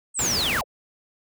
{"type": "linear sweep", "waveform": "sine", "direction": "down", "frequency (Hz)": [8490, 415.3], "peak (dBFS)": -22, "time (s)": [0.14, 0.64], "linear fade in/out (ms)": 50}
{"type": "noise", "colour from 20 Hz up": "pink", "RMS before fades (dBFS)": -28, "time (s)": [0.19, 0.61], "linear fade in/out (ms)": 0}
{"effects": ["high-pass 60 Hz 12 dB/octave"]}